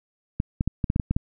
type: clicks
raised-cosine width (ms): 5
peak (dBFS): -10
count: 9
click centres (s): 0.401 / 0.609 / 0.676 / 0.842 / 0.901 / 0.961 / 0.998 / 1.11 / 1.165
effects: none